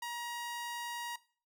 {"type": "tone", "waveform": "sawtooth", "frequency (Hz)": 950, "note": "A#5", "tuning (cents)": 33, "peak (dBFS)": -34, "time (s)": [0.02, 1.16], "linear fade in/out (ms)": 5, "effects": ["noise-tail reverb RT60 0.4 s tail -18 dB re dry"]}